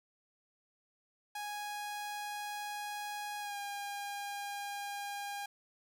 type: tone with pitch glide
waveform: sawtooth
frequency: 829 to 809.1 Hz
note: G#5 to G#5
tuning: -3 to -45 cents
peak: -35 dBFS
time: 1.35-5.46 s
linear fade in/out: 5 ms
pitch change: -42 cents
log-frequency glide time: 3.4-3.57 s
effects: none